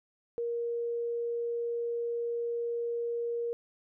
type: tone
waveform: sine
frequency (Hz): 470.5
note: A#4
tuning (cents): +16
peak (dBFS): -30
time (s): 0.38-3.53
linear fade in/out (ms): 0
effects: none